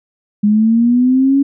sine linear sweep, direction up, 205 to 280.4 Hz, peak -8 dBFS, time 0.43-1.43 s, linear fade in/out 10 ms, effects none

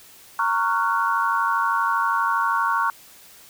sine chord, Gb major seventh, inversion first, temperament just, 925 / 1110 / 1387.5 / 1480 Hz, Bb5 / Db6 / F6 / Gb6, -14 / +2 / -12 / 0 cents, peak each -24 / -22 / -26 / -27 dBFS, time 0.39-2.9 s, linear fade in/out 2 ms, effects white hiss -48 dBFS RMS until 3.49 s

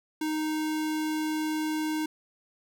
square tone, 310.2 Hz, D#4, 5 cents flat, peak -28 dBFS, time 0.21-2.06 s, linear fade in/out 5 ms, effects none

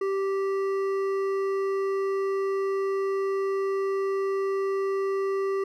triangle tone with hard clipping, 390 Hz, G4, 9 cents flat, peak -26 dBFS, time 0.01-5.64 s, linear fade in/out 5 ms, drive 13 dB, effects none

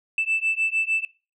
sine beating tone pair, 2641 / 2647.6 Hz, E7 / E7, +3 / +7 cents, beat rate 6.6 Hz, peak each -23 dBFS, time 0.18-1.05 s, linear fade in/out 2 ms, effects noise-tail reverb RT60 0.3 s tail -20 dB re dry + tanh soft clip ceiling -16 dBFS

